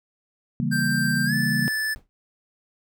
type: chord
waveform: sine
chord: C# diminished seventh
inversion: none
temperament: equal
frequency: 138.59 / 164.81 / 196 / 233.1 Hz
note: C#3 / E3 / G3 / Bb3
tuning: 0 / 0 / 0 / 0 cents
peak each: -27 / -28 / -28 / -26 dBFS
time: 0.6-1.68 s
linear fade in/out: 0 ms
type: tone with pitch glide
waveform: square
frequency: 1574 to 1746.5 Hz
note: G6 to A6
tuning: +7 to -13 cents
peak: -24 dBFS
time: 0.71-1.95 s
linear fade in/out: 20 ms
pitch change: +180 cents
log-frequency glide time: 1.25-1.34 s
type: noise with exponential decay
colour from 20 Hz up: brown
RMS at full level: -37 dBFS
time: 1.96-2.09 s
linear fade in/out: 0 ms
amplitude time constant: 27 ms
effects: none